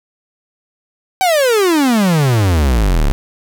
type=exponential sweep; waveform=45% pulse; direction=down; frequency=780 to 32.08 Hz; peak=-10 dBFS; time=1.21-3.12 s; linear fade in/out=0 ms; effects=none